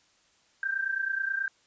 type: tone pair together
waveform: sine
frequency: 1568 / 1597.3 Hz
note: G6 / G6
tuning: 0 / +32 cents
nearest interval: unison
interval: 32 cents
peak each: -29 / -32 dBFS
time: 0.63-1.48 s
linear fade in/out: 2 ms
effects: white hiss -65 dBFS RMS until 1.66 s + resampled to 16000 Hz